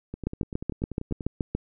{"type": "two click trains", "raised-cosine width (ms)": 3, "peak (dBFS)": [-13, -21], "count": [10, 12], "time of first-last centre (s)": [[0.27, 1.55], [0.14, 1.208]], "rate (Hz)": [7.03, 10.3], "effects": []}